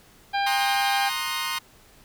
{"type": "harmonic tone", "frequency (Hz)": 798, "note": "G5", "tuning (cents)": 31, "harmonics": [1, 2, 3, 4, 5, 6], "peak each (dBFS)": [-23, -29, -33, -35, -37, -39], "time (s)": [0.33, 1.1], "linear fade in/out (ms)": 20}
{"type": "chord", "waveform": "15% pulse", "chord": "C half-diminished seventh", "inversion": "third", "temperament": "equal with one note detuned", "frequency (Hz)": [932.3, 1059.9, 1244.5, 1480], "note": ["Bb5", "C6", "Eb6", "Gb6"], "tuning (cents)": [0, 22, 0, 0], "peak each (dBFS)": [-26, -23, -27, -28], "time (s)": [0.46, 1.59], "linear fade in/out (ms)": 10}
{"effects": ["pink hiss -54 dBFS RMS until 2.04 s"]}